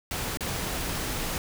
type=noise with dropouts; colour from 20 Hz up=pink; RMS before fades=-31 dBFS; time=0.11-1.38 s; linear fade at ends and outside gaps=1 ms; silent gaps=0.372-0.407 s; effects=none